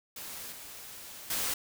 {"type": "noise with level steps", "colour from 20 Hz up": "white", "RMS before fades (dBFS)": [-42, -46, -32], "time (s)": [0.16, 1.54], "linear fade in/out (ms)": 5, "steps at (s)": [0.52, 1.3], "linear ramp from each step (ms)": 5, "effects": []}